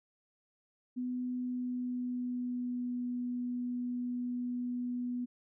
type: tone with pitch glide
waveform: sine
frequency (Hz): 249.6 to 245.7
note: B3 to B3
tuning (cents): +19 to -9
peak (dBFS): -33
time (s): 0.96-5.26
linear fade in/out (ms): 20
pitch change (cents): -28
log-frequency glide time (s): 1.3-2.99
effects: none